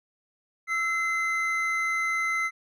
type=tone pair together; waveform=triangle; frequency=1323.5 / 2059 Hz; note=E6 / C7; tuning=+7 / -28 cents; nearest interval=minor sixth; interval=765 cents; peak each=-28 / -24 dBFS; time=0.67-2.51 s; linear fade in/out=50 ms; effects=none